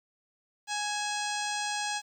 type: harmonic tone with a mistuned harmonic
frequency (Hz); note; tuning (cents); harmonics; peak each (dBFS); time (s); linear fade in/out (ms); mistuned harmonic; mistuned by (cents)
830.6; G#5; 0; 1 / 2 / 3 / 4 / 5 / 6 / 7 / 8 / 9 / 10; -34 / -37 / -39 / -40 / -41 / -42 / -42 / -43 / -44 / -44; 0.67-2.02; 50; 3; +59
effects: 10-bit